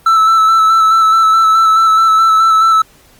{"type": "tone with vibrato", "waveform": "triangle", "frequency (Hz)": 1318.5, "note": "E6", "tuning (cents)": 0, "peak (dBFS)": -4, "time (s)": [0.06, 2.82], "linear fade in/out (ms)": 5, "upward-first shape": "square", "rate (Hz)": 4.7, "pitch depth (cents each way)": 17, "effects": ["pink hiss -46 dBFS RMS until 3.19 s", "Opus 32 kbps"]}